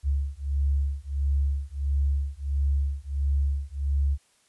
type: beating tone pair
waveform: sine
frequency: 69.3 / 70.8 Hz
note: C#2 / C#2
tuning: 0 / +37 cents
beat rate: 1.5 Hz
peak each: -26 / -26 dBFS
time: 0.03-4.18 s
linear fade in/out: 50 ms
effects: white hiss -64 dBFS RMS until 4.48 s + resampled to 24000 Hz